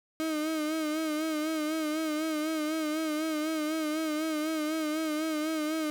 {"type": "tone with vibrato", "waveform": "35% pulse", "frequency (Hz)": 311.1, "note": "D#4", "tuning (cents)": 0, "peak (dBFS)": -27, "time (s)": [0.2, 5.9], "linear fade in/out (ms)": 0, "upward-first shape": "sine", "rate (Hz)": 4, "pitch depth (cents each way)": 53, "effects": []}